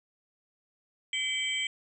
sine tone cluster, 2036 / 2303 / 3139 / 7800 Hz, C7 / D7 / G7 / B8, -48 / -34 / +2 / -23 cents, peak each -37 / -33 / -31 / -40 dBFS, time 1.13-1.67 s, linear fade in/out 2 ms, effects none

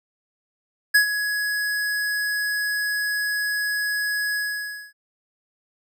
square tone with ADSR envelope, 1676 Hz, G#6, 15 cents sharp, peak -12 dBFS, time 0.94-4.93 s, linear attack 13 ms, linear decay 100 ms, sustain -11 dB, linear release 580 ms, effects none

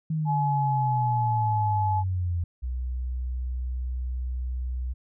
sine exponential sweep, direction down, 159.8 to 84.3 Hz, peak -24 dBFS, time 0.1-2.44 s, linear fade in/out 5 ms
sine tone with pitch glide, 849 to 855.4 Hz, G#5 to A5, +38 to -49 cents, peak -24 dBFS, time 0.25-2.04 s, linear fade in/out 50 ms, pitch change +13 cents, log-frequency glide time 0.68-1.27 s
sine tone, 62.6 Hz, B1, 24 cents sharp, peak -27 dBFS, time 2.62-4.94 s, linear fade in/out 20 ms
effects none

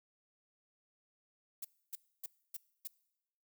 violet noise bursts, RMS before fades -42 dBFS, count 5, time 1.62-2.875 s, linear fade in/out 5 ms, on 27 ms, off 280 ms, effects noise-tail reverb RT60 0.9 s tail -22 dB re dry

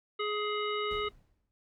harmonic tone, 419.2 Hz, G#4, 16 cents sharp, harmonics 1 / 3 / 5 / 7 / 9, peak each -33 / -35 / -40 / -41 / -43 dBFS, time 0.19-1.09 s, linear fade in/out 10 ms
brown noise with exponential decay, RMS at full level -43 dBFS, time 0.91-1.51 s, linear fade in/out 0 ms, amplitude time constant 130 ms
effects noise-tail reverb RT60 0.1 s tail -19 dB re dry

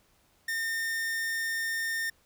45% pulse tone, 1818 Hz, A#6, 44 cents flat, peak -29 dBFS, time 0.48-2.1 s, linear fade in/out 5 ms, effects pink hiss -66 dBFS RMS until 2.25 s

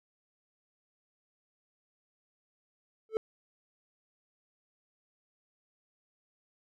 triangle tone with exponential growth, 440 Hz, A4, in tune, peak -20 dBFS, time 3.09-3.17 s, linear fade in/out 1 ms, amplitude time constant 16 ms, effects none

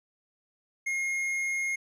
sine tone with tanh clipping, 2145 Hz, C7, 42 cents sharp, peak -29 dBFS, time 0.86-1.76 s, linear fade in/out 10 ms, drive 9 dB, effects none

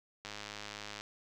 click train, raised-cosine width 0.2 ms, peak -25 dBFS, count 80, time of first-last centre 0.25-1.01 s, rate 104 Hz, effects none

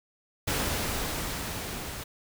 pink noise with level ramp, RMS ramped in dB -28 to -38 dBFS, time 0.47-2.04 s, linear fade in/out 10 ms, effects none

